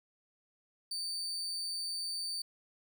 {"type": "tone", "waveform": "35% pulse", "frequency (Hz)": 4587, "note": "D8", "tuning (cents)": -42, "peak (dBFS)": -34, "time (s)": [0.91, 2.42], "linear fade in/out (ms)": 5, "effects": []}